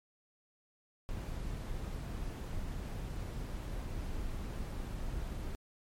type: noise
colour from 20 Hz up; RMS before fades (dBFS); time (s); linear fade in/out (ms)
brown; -39; 1.09-5.55; 0
effects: MP3 64 kbps